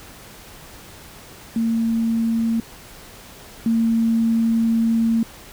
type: tone pair in turn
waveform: sine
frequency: 227.7 / 227.7 Hz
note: A#3 / A#3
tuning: -40 / -40 cents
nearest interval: unison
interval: 0 cents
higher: neither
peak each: -17 / -15 dBFS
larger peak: second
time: 1.56-2.6 / 3.66-5.23 s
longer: second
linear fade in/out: 2 ms
effects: pink hiss -42 dBFS RMS until 5.52 s